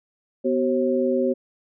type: tone cluster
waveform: sine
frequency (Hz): 248.8 / 379.5 / 537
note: B3 / F#4 / C5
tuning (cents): +13 / +44 / +45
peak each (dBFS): -23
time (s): 0.44-1.34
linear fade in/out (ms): 20
effects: none